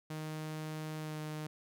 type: tone with pitch glide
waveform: sawtooth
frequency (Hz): 155.56 to 153.6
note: D#3 to D#3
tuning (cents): 0 to -22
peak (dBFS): -35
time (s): 0.1-1.47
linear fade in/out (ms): 5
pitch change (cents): -22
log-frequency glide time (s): 0.98-1.19
effects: none